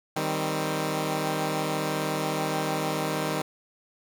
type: chord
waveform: 10% pulse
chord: C minor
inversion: first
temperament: equal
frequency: 155.56 / 196 / 261.6 Hz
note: Eb3 / G3 / C4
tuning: 0 / 0 / 0 cents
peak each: -20 / -24 / -25 dBFS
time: 0.16-3.42 s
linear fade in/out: 5 ms
effects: none

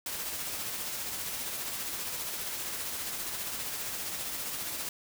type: noise with tremolo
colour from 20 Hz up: white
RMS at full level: -35 dBFS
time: 0.06-4.89 s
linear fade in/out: 2 ms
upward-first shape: sine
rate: 15 Hz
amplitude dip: 30%
effects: none

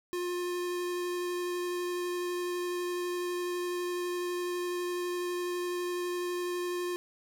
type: tone with vibrato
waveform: square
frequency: 354.8 Hz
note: F4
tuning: 27 cents sharp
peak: -32 dBFS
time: 0.13-6.96 s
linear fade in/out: 0 ms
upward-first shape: sine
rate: 12 Hz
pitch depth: 8 cents each way
effects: none

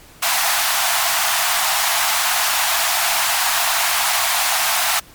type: high-pass noise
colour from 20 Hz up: pink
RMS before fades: -18 dBFS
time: 0.22-5 s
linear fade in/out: 10 ms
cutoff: 660 Hz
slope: 96 dB/octave
effects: pink hiss -45 dBFS RMS until 5.14 s + MP3 96 kbps

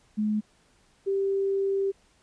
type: tone pair in turn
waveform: sine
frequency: 212.5 / 391.8 Hz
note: G#3 / G4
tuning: +40 / -1 cents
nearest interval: major seventh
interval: 1059 cents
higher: second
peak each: -23 dBFS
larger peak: neither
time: 0.17-0.41 / 1.06-1.92 s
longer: second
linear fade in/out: 20 ms
effects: pink hiss -63 dBFS RMS until 2.22 s + resampled to 22050 Hz

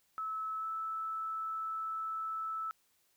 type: tone with pitch glide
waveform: sine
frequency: 1300 to 1312.1 Hz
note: E6 to E6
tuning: -24 to -8 cents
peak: -35 dBFS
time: 0.18-2.71 s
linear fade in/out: 0 ms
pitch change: +16 cents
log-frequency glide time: 0.59-0.65 s
effects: white hiss -73 dBFS RMS until 3.16 s

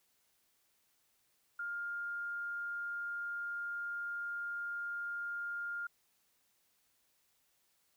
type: tone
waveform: sine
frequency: 1407 Hz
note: F6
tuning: 12 cents sharp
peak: -37 dBFS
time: 1.59-5.87 s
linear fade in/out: 5 ms
effects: white hiss -75 dBFS RMS until 7.96 s

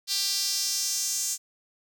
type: tone with high-pass filter sweep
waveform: sawtooth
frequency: 394.6 Hz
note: G4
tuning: 11 cents sharp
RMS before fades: -28 dBFS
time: 0.07-1.38 s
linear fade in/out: 50 ms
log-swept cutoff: 4500 to 6800 Hz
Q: 3.2
effects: none

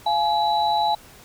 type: tone cluster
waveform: sine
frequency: 692 / 845 / 3941 Hz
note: F5 / G#5 / B7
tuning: -16 / +30 / -4 cents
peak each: -25 / -19 / -28 dBFS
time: 0.06-0.95 s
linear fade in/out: 5 ms
effects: pink hiss -47 dBFS RMS until 1.24 s

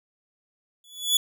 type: tone with exponential growth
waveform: sawtooth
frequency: 3421 Hz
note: A7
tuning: 49 cents flat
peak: -12 dBFS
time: 0.84-1.17 s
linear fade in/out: 2 ms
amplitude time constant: 71 ms
effects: none

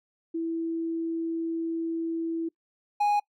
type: tone pair in turn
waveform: sine / triangle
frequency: 329.6 / 826.5 Hz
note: E4 / G#5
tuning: 0 / -9 cents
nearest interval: octave + major third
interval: 1591 cents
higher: second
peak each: -27 / -19 dBFS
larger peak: second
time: 0.34-2.49 / 3-3.2 s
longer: first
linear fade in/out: 10 ms
effects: noise-tail reverb RT60 0.1 s tail -24 dB re dry

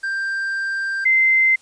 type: tone pair in turn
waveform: triangle / sine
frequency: 1580 / 2075 Hz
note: G6 / C7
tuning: +13 / -15 cents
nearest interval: perfect fourth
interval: 472 cents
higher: second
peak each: -19 / -12 dBFS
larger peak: second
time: 0.03-1.05 / 1.05-1.56 s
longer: first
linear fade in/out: 10 ms
effects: white hiss -53 dBFS RMS until 1.61 s + resampled to 22050 Hz

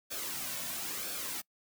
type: noise with flanger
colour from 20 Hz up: white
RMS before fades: -38 dBFS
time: 0.1-1.42 s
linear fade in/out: 20 ms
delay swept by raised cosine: 1 to 2.5 ms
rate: 1 Hz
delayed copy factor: -0.55
effects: noise-tail reverb RT60 0.1 s tail -24 dB re dry

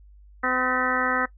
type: harmonic tone with a mistuned harmonic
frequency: 254.9 Hz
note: C4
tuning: 45 cents flat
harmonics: 1 / 2 / 3 / 4 / 5 / 6 / 7 / 8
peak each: -31 / -31 / -32 / -32 / -26 / -28 / -30 / -31 dBFS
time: 0.43-1.26 s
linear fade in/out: 10 ms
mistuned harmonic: 8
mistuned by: -79 cents
effects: noise-tail reverb RT60 0.1 s tail -19 dB re dry + added 50 Hz sine -47 dBFS peak until 1.37 s

